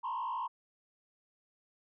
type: tone with frequency modulation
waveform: sine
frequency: 987.8 Hz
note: B5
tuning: in tune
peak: -32 dBFS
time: 0.03-0.48 s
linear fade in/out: 20 ms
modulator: 55.7 Hz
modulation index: 1.5
effects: tanh soft clip ceiling -31 dBFS